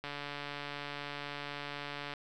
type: click train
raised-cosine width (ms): 0.3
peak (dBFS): -24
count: 303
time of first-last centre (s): 0.04-2.137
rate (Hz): 144
effects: none